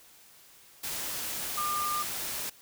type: tone in noise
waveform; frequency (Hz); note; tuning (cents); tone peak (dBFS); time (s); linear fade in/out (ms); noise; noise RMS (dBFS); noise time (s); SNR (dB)
sine; 1200; D6; +37; -29; 1.57-2.03; 10; white; -35; 0.83-2.5; +3
effects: white hiss -56 dBFS RMS until 2.61 s